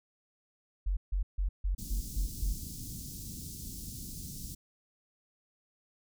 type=tone bursts; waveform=sine; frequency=46.25 Hz; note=F#1; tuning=in tune; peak=-27 dBFS; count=7; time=0.86-2.53 s; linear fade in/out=10 ms; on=110 ms; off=150 ms
type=band-stop noise; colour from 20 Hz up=pink; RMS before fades=-42 dBFS; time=1.78-4.55 s; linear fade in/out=10 ms; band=260 to 5100 Hz; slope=24 dB/octave
effects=none